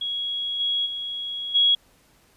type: tone with level steps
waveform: sine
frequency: 3322 Hz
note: G#7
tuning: in tune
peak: -25 / -21 / -28 / -15 dBFS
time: 0.01-1.75 s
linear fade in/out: 5 ms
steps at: 0.59 / 0.85 / 1.54 s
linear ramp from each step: 20 ms
effects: pink hiss -59 dBFS RMS until 2.36 s + resampled to 32000 Hz